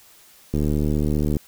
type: click train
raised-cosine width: 3 ms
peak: -10 dBFS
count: 63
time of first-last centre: 0.54-1.368 s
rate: 74.9 Hz
effects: white hiss -51 dBFS RMS until 1.47 s